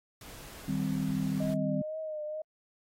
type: noise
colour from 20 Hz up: pink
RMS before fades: -48 dBFS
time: 0.21-1.54 s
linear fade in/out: 2 ms
type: chord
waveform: sine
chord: C minor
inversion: first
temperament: equal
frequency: 155.56 / 196 / 261.6 Hz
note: Eb3 / G3 / C4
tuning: 0 / 0 / 0 cents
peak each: -33 / -32 / -33 dBFS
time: 0.68-1.82 s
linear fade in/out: 5 ms
type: tone with vibrato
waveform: sine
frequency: 618 Hz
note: D#5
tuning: 12 cents flat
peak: -34 dBFS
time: 1.4-2.42 s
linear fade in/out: 5 ms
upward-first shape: triangle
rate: 2.1 Hz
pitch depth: 51 cents each way
effects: AAC 48 kbps